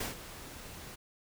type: noise with ADSR envelope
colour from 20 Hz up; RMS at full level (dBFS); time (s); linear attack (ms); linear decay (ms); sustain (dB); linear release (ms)
pink; -34; 0-0.96; 7; 140; -13; 17
effects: none